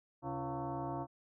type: tone with frequency modulation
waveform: sine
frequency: 281.2 Hz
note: C#4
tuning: 25 cents sharp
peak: -36 dBFS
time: 0.22-1.07 s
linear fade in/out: 50 ms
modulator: 208 Hz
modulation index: 3.6
effects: none